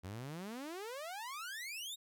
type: exponential sweep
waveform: sawtooth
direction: up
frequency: 87.31 to 3826 Hz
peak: -39 dBFS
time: 0.03-1.96 s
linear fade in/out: 20 ms
effects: none